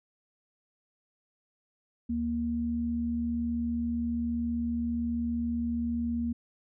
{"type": "tone pair together", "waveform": "sine", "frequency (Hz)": [73.42, 235.3], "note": ["D2", "A#3"], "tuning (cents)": [0, 16], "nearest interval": "octave + minor sixth", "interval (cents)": 2016, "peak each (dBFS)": [-37, -28], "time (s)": [2.09, 6.33], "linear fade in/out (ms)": 10, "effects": []}